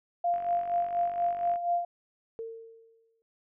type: tone with tremolo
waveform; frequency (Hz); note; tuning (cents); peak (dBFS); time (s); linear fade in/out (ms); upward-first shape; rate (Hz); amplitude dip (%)
sine; 696; F5; -6; -23; 0.24-1.85; 5; sine; 4.2; 65
type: click train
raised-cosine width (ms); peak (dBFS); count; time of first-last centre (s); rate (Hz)
0.5; -33; 59; 0.34-1.558; 47.6
type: tone with exponential decay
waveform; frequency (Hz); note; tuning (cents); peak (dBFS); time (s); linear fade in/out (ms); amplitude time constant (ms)
sine; 453.6; A#4; -47; -33; 2.39-3.22; 0; 180
effects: none